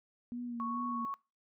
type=tone with vibrato; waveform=sine; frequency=238.2 Hz; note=A#3; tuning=38 cents sharp; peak=-37 dBFS; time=0.32-1.05 s; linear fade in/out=0 ms; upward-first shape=sine; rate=2.4 Hz; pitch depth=42 cents each way
type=tone; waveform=sine; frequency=1108 Hz; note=C#6; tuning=1 cent flat; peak=-35 dBFS; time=0.6-1.14 s; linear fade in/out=0 ms
effects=noise-tail reverb RT60 0.3 s tail -23 dB re dry